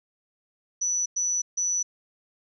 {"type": "tone bursts at uneven times", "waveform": "sine", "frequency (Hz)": 5940, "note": "F#8", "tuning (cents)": 6, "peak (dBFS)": -23, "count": 3, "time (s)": [[0.81, 1.06], [1.16, 1.42], [1.57, 1.83]], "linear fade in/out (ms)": 10, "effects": []}